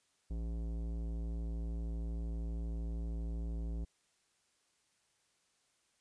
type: tone with tanh clipping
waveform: sine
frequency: 56.4 Hz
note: A1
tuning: 44 cents sharp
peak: -38 dBFS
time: 0.3-3.85 s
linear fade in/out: 10 ms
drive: 16 dB
effects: white hiss -75 dBFS RMS until 6 s + resampled to 22050 Hz